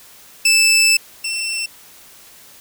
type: tone pair in turn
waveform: 20% pulse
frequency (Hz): 2637 / 2694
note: E7 / E7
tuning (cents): 0 / +37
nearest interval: unison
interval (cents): 37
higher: second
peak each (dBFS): -6 / -16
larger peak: first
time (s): 0.45-0.97 / 1.24-1.66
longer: first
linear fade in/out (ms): 5
effects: white hiss -44 dBFS RMS until 2.6 s